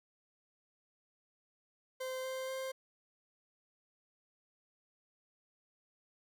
40% pulse tone with pitch steps, 518 / 522.2 / 526.4 Hz, C5 / C5 / C5, -17 / -3 / +10 cents, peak -37 dBFS, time 2-2.72 s, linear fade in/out 10 ms, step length 240 ms, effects 12-bit

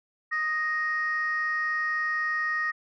sine tone pair together, 1244.5 / 1868 Hz, D#6 / A#6, 0 / +3 cents, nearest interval perfect fifth, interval 703 cents, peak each -30 / -25 dBFS, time 0.31-2.72 s, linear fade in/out 20 ms, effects tanh soft clip ceiling -20 dBFS

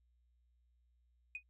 sine tone with exponential decay, 2489 Hz, D#7, in tune, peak -36 dBFS, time 1.35-1.43 s, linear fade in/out 2 ms, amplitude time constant 17 ms, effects tanh soft clip ceiling -34 dBFS + added 60 Hz sine -70 dBFS peak until 1.49 s

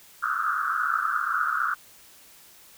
pink band-pass noise, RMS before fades -26 dBFS, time 0.22-1.75 s, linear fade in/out 20 ms, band 1200 to 1500 Hz, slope 96 dB/octave, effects white hiss -52 dBFS RMS until 2.77 s

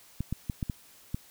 clicks, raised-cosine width 5 ms, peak -18 dBFS, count 6, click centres 0.206 / 0.326 / 0.498 / 0.628 / 0.698 / 1.145 s, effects white hiss -56 dBFS RMS until 1.3 s

